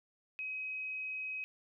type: tone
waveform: sine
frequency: 2535 Hz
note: D#7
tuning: 32 cents sharp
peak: -37 dBFS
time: 0.39-1.44 s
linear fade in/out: 0 ms
effects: none